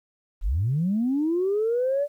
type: linear sweep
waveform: sine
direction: up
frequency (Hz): 30.87 to 589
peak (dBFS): -20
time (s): 0.41-2.08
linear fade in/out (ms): 50
effects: tanh soft clip ceiling -16 dBFS + 10-bit